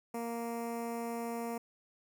15% pulse tone with notch filter, 233.1 Hz, A#3, in tune, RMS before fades -38 dBFS, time 0.14-1.58 s, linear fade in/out 5 ms, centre 3700 Hz, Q 0.59, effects none

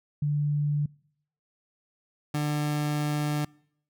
sine / 30% pulse tone pair in turn, 146.83 / 148.71 Hz, D3 / D3, 0 / +22 cents, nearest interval unison, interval 22 cents, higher second, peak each -23 dBFS, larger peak neither, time 0.22-0.86 / 2.34-3.45 s, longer second, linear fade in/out 5 ms, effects noise-tail reverb RT60 0.7 s tail -26 dB re dry

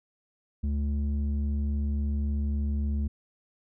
square tone with low-pass filter, 71.8 Hz, D2, 39 cents flat, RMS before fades -28 dBFS, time 0.63-3.08 s, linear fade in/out 10 ms, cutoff 170 Hz, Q 2.9, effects none

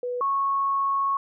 sine tone pair in turn, 492.1 / 1101.2 Hz, B4 / C#6, -6 / -12 cents, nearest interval octave + major second, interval 1394 cents, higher second, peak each -26 / -21 dBFS, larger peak second, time 0.03-0.21 / 0.21-1.17 s, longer second, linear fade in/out 2 ms, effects none

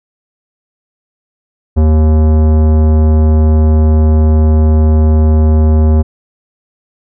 sine tone with tanh clipping, 77.8 Hz, D#2, in tune, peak -7 dBFS, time 1.76-6.03 s, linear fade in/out 20 ms, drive 17 dB, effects none

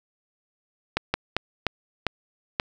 slowing click train, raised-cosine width 0.3 ms, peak -6 dBFS, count 6, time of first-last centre 0.97-2.599 s, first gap 170 ms, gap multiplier 1.33, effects none

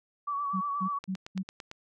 sine tone with vibrato, 1141 Hz, C#6, 50 cents sharp, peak -29 dBFS, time 0.27-0.99 s, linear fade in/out 10 ms, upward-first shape sine, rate 8.4 Hz, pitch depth 41 cents each way
sine tone bursts, 188.8 Hz, F#3, 35 cents sharp, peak -29 dBFS, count 4, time 0.53-1.432 s, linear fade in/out 20 ms, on 83 ms, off 190 ms
click train, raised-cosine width 0.2 ms, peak -24 dBFS, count 7, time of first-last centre 1.04-1.714 s, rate 8.9 Hz
effects none

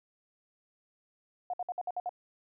sine tone bursts, 720 Hz, F#5, 47 cents flat, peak -31 dBFS, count 7, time 1.5-2.093 s, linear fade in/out 2 ms, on 35 ms, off 58 ms, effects none

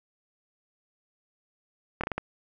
slowing click train, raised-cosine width 0.5 ms, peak -14 dBFS, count 5, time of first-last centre 2.01-2.18 s, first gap 26 ms, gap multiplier 1.34, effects none

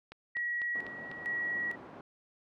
click train, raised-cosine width 0.3 ms, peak -30 dBFS, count 5, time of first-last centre 0.12-1.115 s, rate 4.02 Hz
sine tone with tremolo, 1916 Hz, A#6, 47 cents sharp, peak -31 dBFS, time 0.35-1.76 s, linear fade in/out 10 ms, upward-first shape square, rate 1.1 Hz, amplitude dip 70%
pink band-pass noise, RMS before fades -49 dBFS, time 0.75-2.01 s, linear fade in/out 2 ms, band 210 to 1100 Hz, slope 12 dB/octave
effects none

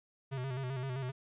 square tone with vibrato, 130.81 Hz, C3, in tune, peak -36 dBFS, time 0.31-1.12 s, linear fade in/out 20 ms, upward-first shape square, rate 7.7 Hz, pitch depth 63 cents each way, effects resampled to 8000 Hz + 13-bit

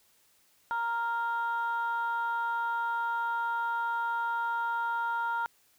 sine tone pair together, 932.3 / 1396.9 Hz, A#5 / F6, 0 / 0 cents, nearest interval perfect fifth, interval 700 cents, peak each -29 / -31 dBFS, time 0.71-5.46 s, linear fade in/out 0 ms, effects tanh soft clip ceiling -23 dBFS + white hiss -66 dBFS RMS until 5.78 s

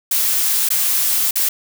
blue noise with dropouts, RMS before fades -17 dBFS, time 0.11-1.49 s, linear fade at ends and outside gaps 5 ms, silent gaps 0.689-0.703 / 1.31-1.356 s, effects none

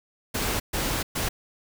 pink noise bursts at uneven times, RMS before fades -27 dBFS, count 3, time 0.34-0.6 / 0.73-1.03 / 1.15-1.29 s, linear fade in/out 10 ms, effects none

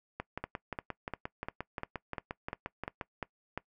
two click trains, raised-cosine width 0.5 ms, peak -21 / -20 dBFS, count 17 / 10, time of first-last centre 0.2-3.012 / 0.44-3.576 s, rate 5.69 / 2.87 Hz, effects noise-tail reverb RT60 0.1 s tail -21 dB re dry

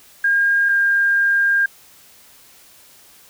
sine tone pair in turn, 1616 / 1605.8 Hz, G#6 / G6, -48 / +41 cents, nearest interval unison, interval 11 cents, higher first, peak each -13 dBFS, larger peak neither, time 0.24-0.69 / 0.69-1.66 s, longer second, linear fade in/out 5 ms, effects white hiss -48 dBFS RMS until 3.29 s

